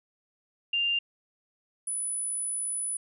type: tone pair in turn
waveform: sine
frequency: 2794 / 9957 Hz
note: F7 / D#9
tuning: 0 / 0 cents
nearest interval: octave + minor seventh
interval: 2200 cents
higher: second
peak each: -24 / -29 dBFS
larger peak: first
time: 0.73-0.99 / 1.87-2.97 s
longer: second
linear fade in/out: 5 ms
effects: none